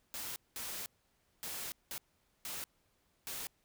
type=noise bursts at uneven times; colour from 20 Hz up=white; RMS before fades=-42 dBFS; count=6; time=0.14-0.36 / 0.56-0.86 / 1.43-1.72 / 1.91-1.98 / 2.45-2.64 / 3.27-3.47 s; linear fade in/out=0 ms; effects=pink hiss -75 dBFS RMS until 3.64 s